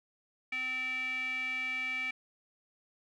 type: tone with band-pass filter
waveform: square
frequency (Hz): 257.7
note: C4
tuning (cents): -26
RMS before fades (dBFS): -35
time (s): 0.52-2.11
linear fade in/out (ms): 5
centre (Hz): 2300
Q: 10
effects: none